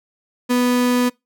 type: tone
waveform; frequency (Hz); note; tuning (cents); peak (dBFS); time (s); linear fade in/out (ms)
35% pulse; 246.9; B3; 0; -13; 0.49-1.1; 20
effects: noise-tail reverb RT60 0.2 s tail -24 dB re dry